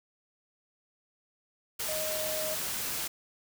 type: tone in noise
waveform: sine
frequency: 622.3 Hz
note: D#5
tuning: in tune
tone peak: -34 dBFS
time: 1.88-2.55 s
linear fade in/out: 10 ms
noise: white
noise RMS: -34 dBFS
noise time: 1.79-3.08 s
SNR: -3 dB
effects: none